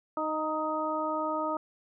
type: harmonic tone with a mistuned harmonic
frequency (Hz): 310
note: D#4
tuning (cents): -6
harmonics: 1 / 2 / 3 / 4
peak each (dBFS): -35 / -33 / -34 / -33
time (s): 0.17-1.57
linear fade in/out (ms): 2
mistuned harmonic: 4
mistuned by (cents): +18
effects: none